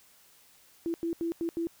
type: tone bursts at uneven times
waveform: sine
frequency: 334.8 Hz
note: E4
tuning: 27 cents sharp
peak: -28 dBFS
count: 5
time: 0.86-0.94 / 1.03-1.13 / 1.21-1.32 / 1.41-1.49 / 1.57-1.67 s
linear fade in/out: 0 ms
effects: white hiss -60 dBFS RMS until 1.8 s